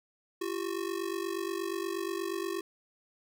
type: ring-modulated tone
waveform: square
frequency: 365.3 Hz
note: F#4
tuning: 22 cents flat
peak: -30 dBFS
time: 0.41-2.61 s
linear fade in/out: 5 ms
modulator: 24.2 Hz
effects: none